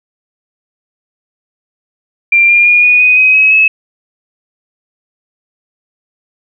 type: tone with pitch steps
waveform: sine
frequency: 2375 / 2404 / 2433 / 2463 / 2493 / 2524 / 2554 / 2585 Hz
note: D7 / D7 / D#7 / D#7 / D#7 / D#7 / D#7 / E7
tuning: +19 / +40 / -39 / -18 / +3 / +24 / +45 / -34 cents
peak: -4 dBFS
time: 2.32-3.68 s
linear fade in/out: 5 ms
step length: 170 ms
effects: none